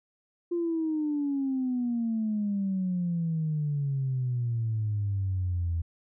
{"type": "exponential sweep", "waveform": "sine", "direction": "down", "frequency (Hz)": [349.2, 82.41], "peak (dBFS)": -25, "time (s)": [0.51, 5.82], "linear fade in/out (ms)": 10, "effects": ["tanh soft clip ceiling -21 dBFS"]}